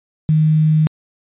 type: tone with quantisation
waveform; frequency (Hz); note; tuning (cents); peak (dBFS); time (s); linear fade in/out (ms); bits
sine; 155.56; D#3; 0; -10; 0.29-0.87; 0; 6
effects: resampled to 8000 Hz